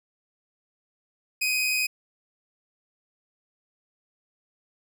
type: tone pair together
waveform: sawtooth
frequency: 2374 / 2506 Hz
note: D7 / D#7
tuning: +18 / +12 cents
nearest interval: minor second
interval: 94 cents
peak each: -31 / -20 dBFS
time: 1.41-1.87 s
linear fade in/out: 10 ms
effects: none